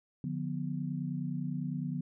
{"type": "chord", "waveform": "sine", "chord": "B diminished", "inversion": "first", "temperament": "just", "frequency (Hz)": [148.16, 177.8, 246.9], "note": ["D3", "F3", "B3"], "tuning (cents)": [16, 31, 0], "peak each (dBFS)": [-36, -37, -38], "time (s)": [0.24, 2.01], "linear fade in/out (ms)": 2, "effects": []}